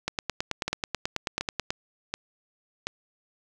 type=two click trains; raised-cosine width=0.2 ms; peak=-10 / -11 dBFS; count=16 / 4; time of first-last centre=0.08-1.705 / 0.68-2.87 s; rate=9.23 / 1.37 Hz; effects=none